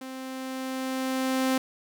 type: tone with level ramp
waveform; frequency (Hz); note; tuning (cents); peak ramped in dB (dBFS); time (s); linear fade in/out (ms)
sawtooth; 261.6; C4; 0; -33 to -18; 0.01-1.58; 5
effects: none